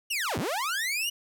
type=linear two-way sweep; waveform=sawtooth; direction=down then up; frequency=2960 to 73.42 to 2960 Hz; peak=-24 dBFS; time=0.1-1.1 s; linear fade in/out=10 ms; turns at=0.38 s; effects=none